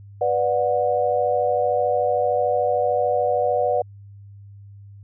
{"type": "chord", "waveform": "sine", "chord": "B minor", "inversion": "none", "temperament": "equal with one note detuned", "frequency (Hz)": [493.9, 587.3, 729], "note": ["B4", "D5", "F#5"], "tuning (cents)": [0, 0, -26], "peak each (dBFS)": [-22, -22, -22], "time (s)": [0.21, 3.82], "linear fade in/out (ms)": 5, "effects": ["added 100 Hz sine -40 dBFS peak until 5.03 s"]}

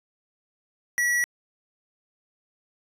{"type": "tone with hard clipping", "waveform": "sine", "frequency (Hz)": 1935, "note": "B6", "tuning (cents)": -36, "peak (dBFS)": -22, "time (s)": [0.98, 1.24], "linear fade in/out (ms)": 0, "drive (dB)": 16, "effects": ["resampled to 32000 Hz"]}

